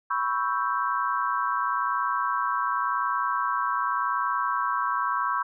sine chord, C# half-diminished seventh, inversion third, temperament equal, 987.8 / 1108.7 / 1318.5 / 1568 Hz, B5 / C#6 / E6 / G6, 0 / 0 / 0 / 0 cents, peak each -29 / -27 / -30 / -32 dBFS, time 0.1-5.43 s, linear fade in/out 10 ms, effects none

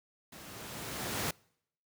pink noise with level ramp, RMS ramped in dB -50 to -32 dBFS, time 0.32-1.31 s, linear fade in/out 5 ms, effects noise-tail reverb RT60 0.7 s tail -26 dB re dry + high-pass 100 Hz 12 dB/octave

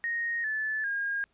sine tone with pitch steps, 1864.7 / 1739.8 / 1623.3 Hz, A#6 / A6 / G#6, 0 / -20 / -40 cents, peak -28 dBFS, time 0.04-1.24 s, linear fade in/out 0 ms, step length 400 ms, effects pink hiss -70 dBFS RMS until 1.33 s + resampled to 8000 Hz

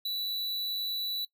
square tone, 3951 Hz, B7, in tune, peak -31 dBFS, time 0.05-1.25 s, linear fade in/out 5 ms, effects noise-tail reverb RT60 0.1 s tail -20 dB re dry

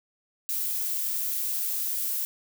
violet noise, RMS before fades -29 dBFS, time 0.49-2.25 s, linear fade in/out 0 ms, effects none

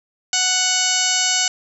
harmonic tone, 740 Hz, F#5, in tune, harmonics 1 / 2 / 3 / 4 / 5 / 6 / 7 / 8 / 9 / 10, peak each -29 / -27 / -27 / -23 / -29 / -25 / -27 / -23 / -26 / -23 dBFS, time 0.33-1.48 s, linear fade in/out 2 ms, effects none

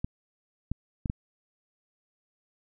clicks, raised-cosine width 5 ms, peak -17 dBFS, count 4, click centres 0.045 / 0.716 / 1.058 / 1.099 s, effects none

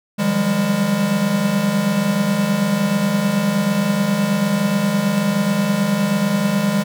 square tone cluster, 155.9 / 177.1 / 194.3 / 203.7 Hz, D#3 / F3 / G3 / G#3, +4 / +24 / -15 / -33 cents, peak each -26 / -25 / -26 / -18 dBFS, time 0.18-6.84 s, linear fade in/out 20 ms, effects none

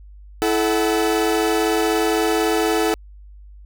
40% pulse tone cluster, 329.6 / 433.6 / 751 Hz, E4 / A4 / F#5, 0 / -25 / +26 cents, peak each -20 / -19 / -24 dBFS, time 0.42-2.94 s, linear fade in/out 0 ms, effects added 50 Hz sine -39 dBFS peak until 3.65 s

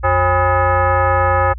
sine tone with frequency modulation, 362.6 Hz, F#4, 35 cents flat, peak -11 dBFS, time 0.03-1.54 s, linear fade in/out 20 ms, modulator 451 Hz, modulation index 2.7, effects added 59 Hz sine -26 dBFS peak until 1.58 s

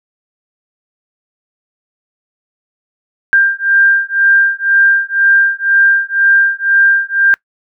sine beating tone pair, 1590 / 1592 Hz, G6 / G6, +24 / +26 cents, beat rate 2 Hz, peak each -11 / -11 dBFS, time 3.33-7.34 s, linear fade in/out 0 ms, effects noise-tail reverb RT60 0.1 s tail -24 dB re dry

